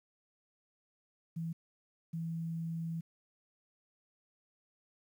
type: tone bursts at uneven times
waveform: sine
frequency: 164.81 Hz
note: E3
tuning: in tune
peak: -35 dBFS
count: 2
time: 1.36-1.53 / 2.13-3.01 s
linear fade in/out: 10 ms
effects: 11-bit